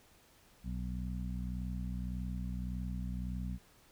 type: harmonic tone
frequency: 61.74 Hz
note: B1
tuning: in tune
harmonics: 1 / 2 / 3 / 4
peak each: -38 / -44 / -41 / -49 dBFS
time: 0.63-3.59 s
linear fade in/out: 50 ms
effects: pink hiss -64 dBFS RMS until 3.91 s